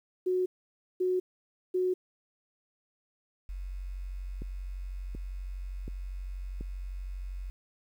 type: tone bursts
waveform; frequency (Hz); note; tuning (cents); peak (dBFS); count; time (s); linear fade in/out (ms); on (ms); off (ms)
sine; 367.2; F#4; -13; -25; 3; 0.26-1.94; 10; 200; 540
type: tone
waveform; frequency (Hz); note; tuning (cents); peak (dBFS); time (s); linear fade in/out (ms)
sine; 46.27; F#1; +1; -35; 3.49-7.5; 0
type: click train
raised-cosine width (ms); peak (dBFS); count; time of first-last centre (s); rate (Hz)
3; -28; 4; 4.42-6.61; 1.37
effects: 10-bit